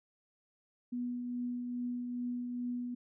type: tone with tremolo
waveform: sine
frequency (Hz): 244.6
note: B3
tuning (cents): -16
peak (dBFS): -33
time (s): 0.92-2.95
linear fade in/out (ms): 10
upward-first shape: triangle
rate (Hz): 2.4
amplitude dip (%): 35
effects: none